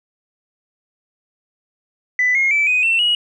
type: tone with pitch steps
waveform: sine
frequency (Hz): 1994 / 2149 / 2317 / 2498 / 2693 / 2903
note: B6 / C7 / D7 / D#7 / E7 / F#7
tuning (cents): +16 / +46 / -24 / +6 / +36 / -34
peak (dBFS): -12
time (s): 2.19-3.15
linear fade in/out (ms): 2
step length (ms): 160
effects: tanh soft clip ceiling -9 dBFS